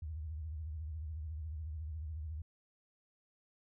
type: tone with vibrato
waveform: sine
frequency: 77.78 Hz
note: D#2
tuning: in tune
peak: -39 dBFS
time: 0.02-2.42 s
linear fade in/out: 5 ms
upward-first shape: sine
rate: 14 Hz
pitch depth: 130 cents each way
effects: none